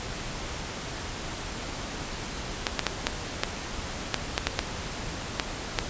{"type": "clicks", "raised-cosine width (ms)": 0.2, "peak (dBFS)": -5, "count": 11, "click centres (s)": [2.668, 2.793, 2.867, 3.069, 3.435, 4.143, 4.379, 4.47, 4.591, 5.398, 5.788], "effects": ["pink hiss -35 dBFS RMS until 5.89 s", "resampled to 16000 Hz"]}